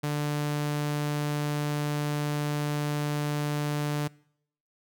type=tone; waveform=sawtooth; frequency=147.6 Hz; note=D3; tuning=9 cents sharp; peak=-23 dBFS; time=0.03-4.08 s; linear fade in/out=10 ms; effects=noise-tail reverb RT60 0.7 s tail -24 dB re dry